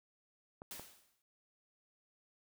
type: clicks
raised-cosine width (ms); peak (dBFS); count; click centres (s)
1; -34; 2; 0.619 / 0.796
type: noise with exponential decay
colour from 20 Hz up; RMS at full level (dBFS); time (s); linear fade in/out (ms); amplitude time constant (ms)
white; -45; 0.71-1.22; 1; 110
effects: none